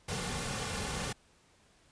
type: noise with comb filter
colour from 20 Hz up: pink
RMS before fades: -36 dBFS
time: 0.08-1.13 s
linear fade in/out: 10 ms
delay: 3.1 ms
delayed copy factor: -0.55
effects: pink hiss -65 dBFS RMS until 1.91 s + resampled to 22050 Hz